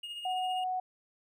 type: tone with tremolo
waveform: triangle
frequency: 2853 Hz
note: F7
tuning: 36 cents sharp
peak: -35 dBFS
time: 0.03-0.64 s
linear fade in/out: 5 ms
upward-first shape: triangle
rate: 15 Hz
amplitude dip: 50%
type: tone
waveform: sine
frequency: 740 Hz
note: F#5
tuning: in tune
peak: -30 dBFS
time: 0.25-0.8 s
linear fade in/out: 5 ms
effects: none